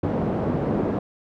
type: band-pass noise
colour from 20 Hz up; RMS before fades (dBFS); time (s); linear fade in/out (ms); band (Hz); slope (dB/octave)
pink; -24; 0.03-0.99; 5; 140 to 560; 12
effects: none